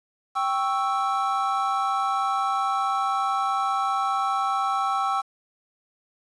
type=chord; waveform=triangle; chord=C# diminished; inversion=second; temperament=equal; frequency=784 / 1108.7 / 1318.5 Hz; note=G5 / C#6 / E6; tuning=0 / 0 / 0 cents; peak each=-24 / -26 / -24 dBFS; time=0.35-5.22 s; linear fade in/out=20 ms; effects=resampled to 22050 Hz + 8-bit